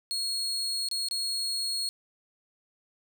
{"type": "tone with dropouts", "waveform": "35% pulse", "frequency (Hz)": 4306, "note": "C8", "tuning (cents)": 49, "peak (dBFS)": -27, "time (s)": [0.11, 1.89], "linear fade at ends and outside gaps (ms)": 0, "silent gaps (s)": [[0.887, 0.913], [1.086, 1.111]], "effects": []}